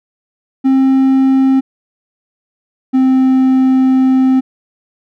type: tone pair in turn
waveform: triangle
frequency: 265.9 / 261.2 Hz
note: C4 / C4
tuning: +28 / -3 cents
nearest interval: unison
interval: 31 cents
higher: first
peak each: -5 dBFS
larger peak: neither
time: 0.64-1.61 / 2.93-4.41 s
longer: second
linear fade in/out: 20 ms
effects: none